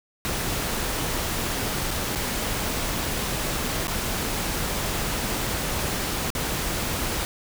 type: noise with dropouts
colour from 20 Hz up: pink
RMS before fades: -27 dBFS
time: 0.25-7.25 s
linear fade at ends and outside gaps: 0 ms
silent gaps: 1.907-1.911 / 2.151-2.157 / 3.871-3.881 / 6.303-6.351 s
effects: none